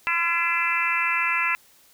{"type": "harmonic tone with a mistuned harmonic", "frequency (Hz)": 339.9, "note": "F4", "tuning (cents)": -47, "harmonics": [3, 4, 5, 6, 7, 8], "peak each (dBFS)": [-29, -28, -30, -27, -28, -26], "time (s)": [0.07, 1.55], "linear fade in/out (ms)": 0, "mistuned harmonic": 8, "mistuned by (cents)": -43, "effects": ["white hiss -56 dBFS RMS until 1.93 s"]}